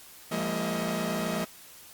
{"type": "tone cluster", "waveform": "sawtooth", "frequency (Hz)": [171.2, 202.5, 229.7, 634], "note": ["F3", "G#3", "A#3", "D#5"], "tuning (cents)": [-34, -43, -25, 32], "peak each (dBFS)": -30, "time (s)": [0.31, 1.45], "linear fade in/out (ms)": 10, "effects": ["white hiss -50 dBFS RMS until 1.93 s", "Opus 48 kbps"]}